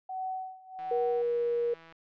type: tone with tremolo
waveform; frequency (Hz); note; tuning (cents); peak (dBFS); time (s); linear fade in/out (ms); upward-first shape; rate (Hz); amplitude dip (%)
sine; 752; F#5; +28; -31; 0.09-1.22; 5; sine; 1.4; 90
type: click train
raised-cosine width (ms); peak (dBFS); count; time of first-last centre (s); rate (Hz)
0.2; -32; 187; 0.79-1.924; 164
type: tone with pitch glide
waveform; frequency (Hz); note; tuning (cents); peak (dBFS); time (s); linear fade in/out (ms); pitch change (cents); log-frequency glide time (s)
sine; 477.5 to 473.9; A#4 to A#4; +42 to +28; -26; 0.91-1.74; 5; -14; 1.08-1.6
effects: low-pass 2000 Hz 12 dB/octave